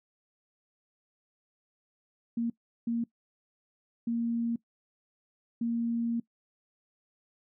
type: tone bursts at uneven times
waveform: sine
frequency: 233.1 Hz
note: A#3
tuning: in tune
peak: -27 dBFS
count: 4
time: 2.37-2.5 / 2.87-3.04 / 4.07-4.56 / 5.61-6.2 s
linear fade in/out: 5 ms
effects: noise-tail reverb RT60 0.1 s tail -21 dB re dry